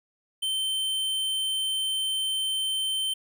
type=tone; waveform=square; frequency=3100 Hz; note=G7; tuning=20 cents flat; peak=-26 dBFS; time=0.42-3.14 s; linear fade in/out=10 ms; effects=none